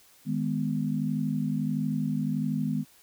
sine chord, G# minor, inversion second, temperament just, 155.74 / 207.7 / 249.2 Hz, D#3 / G#3 / B3, +2 / 0 / +16 cents, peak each -30 dBFS, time 0.25-2.85 s, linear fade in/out 50 ms, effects white hiss -58 dBFS RMS until 3.02 s

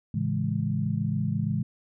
sine chord, A major seventh, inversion none, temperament equal, 110 / 138.59 / 164.81 / 207.7 Hz, A2 / C#3 / E3 / G#3, 0 / 0 / 0 / 0 cents, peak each -30 dBFS, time 0.14-1.63 s, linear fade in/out 5 ms, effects none

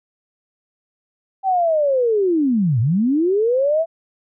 sine linear two-way sweep, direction down then up, 784 to 105.7 to 672 Hz, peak -14 dBFS, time 1.43-3.86 s, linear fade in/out 50 ms, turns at 2.8 s, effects none

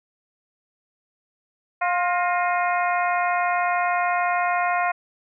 harmonic tone with a mistuned harmonic, 353.7 Hz, F4, 22 cents sharp, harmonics 2 / 3 / 4 / 5 / 6 / 7, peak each -22 / -26 / -28 / -30 / -32 / -33 dBFS, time 1.81-4.92 s, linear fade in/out 10 ms, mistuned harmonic 5, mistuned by +75 cents, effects none

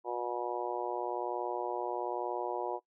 harmonic tone, 121.1 Hz, B2, 34 cents flat, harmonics 3 / 4 / 5 / 6 / 7 / 8, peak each -38 / -40 / -41 / -40 / -41 / -40 dBFS, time 0.04-2.8 s, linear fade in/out 50 ms, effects noise-tail reverb RT60 0.1 s tail -20 dB re dry

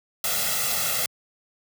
white noise with comb filter, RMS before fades -25 dBFS, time 0.24-1.06 s, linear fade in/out 2 ms, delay 1.5 ms, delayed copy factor +0.95, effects high-pass 100 Hz 12 dB/octave

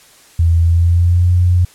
sine tone with pitch glide, 83.6 to 89.08 Hz, E2 to F2, +25 to +35 cents, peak -8 dBFS, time 0.39-1.65 s, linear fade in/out 5 ms, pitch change +110 cents, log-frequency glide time 0.62-1.31 s, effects white hiss -45 dBFS RMS until 1.74 s + low-pass 11000 Hz 12 dB/octave

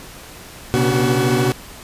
40% pulse tone cluster, 122.2 / 135.6 / 240.7 / 289.6 / 375.1 Hz, B2 / C#3 / B3 / D4 / F#4, -18 / -38 / -44 / -24 / +24 cents, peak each -20 / -21 / -22 / -23 / -18 dBFS, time 0.74-1.52 s, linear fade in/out 0 ms, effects pink hiss -38 dBFS RMS until 1.83 s + resampled to 32000 Hz

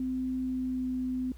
sine tone with pitch glide, 257.5 to 255.1 Hz, C4 to C4, -28 to -44 cents, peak -29 dBFS, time 0-1.32 s, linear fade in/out 2 ms, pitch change -16 cents, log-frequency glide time 0.4-0.9 s, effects added 60 Hz sine -44 dBFS peak until 1.37 s + pink hiss -62 dBFS RMS until 1.37 s

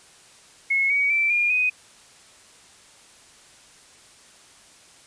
sine tone with pitch steps, 2180 / 2256 / 2334 / 2415 / 2498 Hz, C#7 / C#7 / D7 / D7 / D#7, -29 / +30 / -11 / +48 / +6 cents, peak -18 dBFS, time 0.7-1.7 s, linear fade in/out 10 ms, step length 200 ms, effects white hiss -51 dBFS RMS until 5.06 s + resampled to 22050 Hz

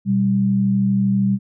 sine tone pair together, 123.6 / 196.2 Hz, B2 / G3, +2 / +2 cents, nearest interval minor sixth, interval 800 cents, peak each -22 / -15 dBFS, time 0.05-1.39 s, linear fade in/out 50 ms, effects none

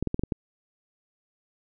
clicks, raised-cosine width 3 ms, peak -13 dBFS, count 6, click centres 0.026 / 0.073 / 0.144 / 0.194 / 0.236 / 0.322 s, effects none

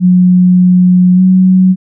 sine tone with pitch glide, 181.2 to 185.97 Hz, F#3 to F#3, -36 to +9 cents, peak -3 dBFS, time 0-1.76 s, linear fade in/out 50 ms, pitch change +45 cents, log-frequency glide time 1.15-1.21 s, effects none

